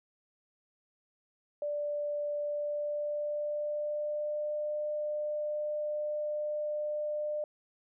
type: tone with pitch glide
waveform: sine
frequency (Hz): 587.3 to 599.6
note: D5 to D5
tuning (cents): 0 to +36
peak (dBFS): -31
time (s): 1.62-7.44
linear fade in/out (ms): 2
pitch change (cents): +36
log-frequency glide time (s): 2.37-4.59
effects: none